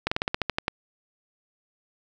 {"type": "slowing click train", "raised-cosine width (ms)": 0.3, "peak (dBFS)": -8, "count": 10, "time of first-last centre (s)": [0.07, 0.681], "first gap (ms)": 45, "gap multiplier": 1.1, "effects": []}